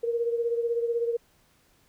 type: beating tone pair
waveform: sine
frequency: 466.2 / 482.2 Hz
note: A#4 / B4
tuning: 0 / -41 cents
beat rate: 16 Hz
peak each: -25 / -32 dBFS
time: 0.03-1.17 s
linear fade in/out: 10 ms
effects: pink hiss -64 dBFS RMS until 1.88 s